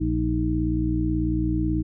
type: harmonic tone with a mistuned harmonic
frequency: 58.27 Hz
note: A#1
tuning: in tune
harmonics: 1 / 2 / 3 / 4 / 5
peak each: -26 / -28 / -30 / -36 / -24 dBFS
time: 0-1.83 s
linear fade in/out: 20 ms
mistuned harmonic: 5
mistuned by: +120 cents
effects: none